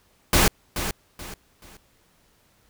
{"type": "noise with echo", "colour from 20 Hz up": "pink", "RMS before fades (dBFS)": -17, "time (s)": [0.33, 0.48], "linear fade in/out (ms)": 2, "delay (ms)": 430, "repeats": 3, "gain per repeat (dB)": -10, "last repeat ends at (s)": 1.77, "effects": ["pink hiss -62 dBFS RMS until 2.69 s"]}